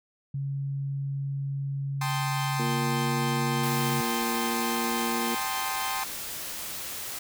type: tone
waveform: sine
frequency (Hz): 138.59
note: C#3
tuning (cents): 0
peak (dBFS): -28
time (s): 0.34-4.01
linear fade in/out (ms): 5
type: chord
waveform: sawtooth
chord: A half-diminished seventh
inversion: third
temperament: equal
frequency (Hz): 784 / 880 / 1046.5 / 1244.5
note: G5 / A5 / C6 / Eb6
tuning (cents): 0 / 0 / 0 / 0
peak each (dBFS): -30 / -32 / -29 / -35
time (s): 2.01-6.04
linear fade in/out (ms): 5
type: harmonic tone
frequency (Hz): 116.54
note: A#2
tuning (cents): 0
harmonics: 2 / 3 / 4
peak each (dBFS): -31 / -35 / -37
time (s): 2.59-5.35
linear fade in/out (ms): 5
type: noise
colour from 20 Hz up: white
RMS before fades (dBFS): -36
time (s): 3.63-7.19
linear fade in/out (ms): 5
effects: none